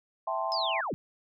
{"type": "chord", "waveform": "sine", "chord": "A minor seventh", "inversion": "second", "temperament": "equal", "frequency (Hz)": [659.3, 784, 880, 1046.5], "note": ["E5", "G5", "A5", "C6"], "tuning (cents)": [0, 0, 0, 0], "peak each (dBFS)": [-33, -35, -35, -33], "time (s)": [0.27, 0.81], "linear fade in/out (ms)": 5}
{"type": "linear sweep", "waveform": "sine", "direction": "down", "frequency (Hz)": [5190, 100], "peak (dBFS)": -30, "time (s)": [0.52, 0.94], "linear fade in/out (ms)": 0}
{"effects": []}